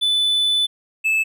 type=tone pair in turn; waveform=triangle; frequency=3495 / 2618 Hz; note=A7 / E7; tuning=-12 / -13 cents; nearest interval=perfect fourth; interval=501 cents; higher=first; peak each=-14 dBFS; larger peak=neither; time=0.01-0.67 / 1.04-1.24 s; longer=first; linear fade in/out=20 ms; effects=none